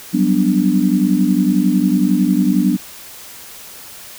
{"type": "chord", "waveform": "sine", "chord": "G major seventh", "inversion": "third", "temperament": "equal", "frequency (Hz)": [185, 196, 246.9, 293.7], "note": ["F#3", "G3", "B3", "D4"], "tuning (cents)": [0, 0, 0, 0], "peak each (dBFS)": -17, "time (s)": [0.13, 2.77], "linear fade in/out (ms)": 20, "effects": ["white hiss -36 dBFS RMS until 4.18 s"]}